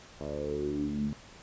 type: tone with low-pass filter sweep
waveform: 10% pulse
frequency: 73.42 Hz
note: D2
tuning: in tune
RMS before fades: -33 dBFS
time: 0.21-1.13 s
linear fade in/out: 0 ms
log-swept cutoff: 680 to 190 Hz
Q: 7.6
effects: pink hiss -52 dBFS RMS until 1.42 s + resampled to 16000 Hz